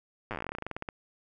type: slowing click train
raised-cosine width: 0.5 ms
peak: -20 dBFS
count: 22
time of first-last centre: 0.31-0.888 s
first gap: 8 ms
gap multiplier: 1.11
effects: none